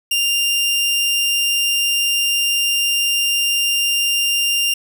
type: tone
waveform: sawtooth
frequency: 2794 Hz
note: F7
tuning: in tune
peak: -12 dBFS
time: 0.11-4.74 s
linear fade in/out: 5 ms
effects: none